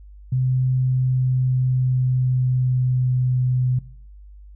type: tone with pitch glide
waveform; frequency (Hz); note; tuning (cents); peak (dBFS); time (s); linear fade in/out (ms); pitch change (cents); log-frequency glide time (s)
sine; 128.7 to 126.64; C3 to B2; -28 to +44; -17; 0.32-3.79; 5; -28; 1.02-3.24
effects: noise-tail reverb RT60 0.5 s tail -17 dB re dry + added 50 Hz sine -40 dBFS peak until 4.55 s